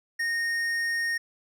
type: tone with tanh clipping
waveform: sine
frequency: 1850 Hz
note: A#6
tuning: 14 cents flat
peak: -27 dBFS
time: 0.19-1.18 s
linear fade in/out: 10 ms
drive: 12 dB
effects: none